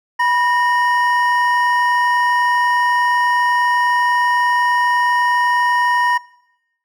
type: tone pair together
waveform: triangle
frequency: 978 / 1846.2 Hz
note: B5 / A#6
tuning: -17 / -17 cents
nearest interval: major seventh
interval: 1100 cents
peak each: -13 / -16 dBFS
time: 0.19-6.18 s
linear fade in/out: 10 ms
effects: noise-tail reverb RT60 0.9 s tail -22 dB re dry